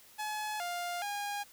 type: tone with pitch steps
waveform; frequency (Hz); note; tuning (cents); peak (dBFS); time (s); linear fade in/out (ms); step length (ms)
sawtooth; 851 / 702 / 816; G#5 / F5 / G#5; +42 / +9 / -31; -31; 0.18-1.44; 20; 420
effects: white hiss -58 dBFS RMS until 1.52 s